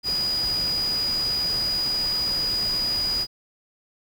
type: tone in noise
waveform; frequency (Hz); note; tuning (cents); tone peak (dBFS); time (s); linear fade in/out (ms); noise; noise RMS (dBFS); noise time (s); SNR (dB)
sine; 4914; D#8; -22; -22; 0.03-3.27; 50; pink; -35; 0.03-3.27; +10
effects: none